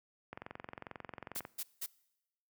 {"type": "click train", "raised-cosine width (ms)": 0.5, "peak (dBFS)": -28, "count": 26, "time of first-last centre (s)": [0.33, 1.451], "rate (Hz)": 22.3}
{"type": "noise bursts", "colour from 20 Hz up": "blue", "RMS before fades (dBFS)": -39, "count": 3, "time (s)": [1.35, 1.863], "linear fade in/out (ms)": 10, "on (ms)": 51, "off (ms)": 180}
{"effects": ["noise-tail reverb RT60 0.9 s tail -22 dB re dry", "high-pass 80 Hz 12 dB/octave"]}